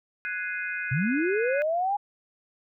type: chord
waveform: sine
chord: Ab dominant seventh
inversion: third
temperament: equal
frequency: 1480 / 1661.2 / 2093 / 2489 Hz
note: Gb6 / Ab6 / C7 / Eb7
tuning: 0 / 0 / 0 / 0 cents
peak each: -32 / -35 / -38 / -35 dBFS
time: 0.25-1.62 s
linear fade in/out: 0 ms
type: linear sweep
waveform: sine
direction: up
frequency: 116.54 to 830.6 Hz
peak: -23 dBFS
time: 0.91-1.97 s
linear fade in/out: 10 ms
effects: none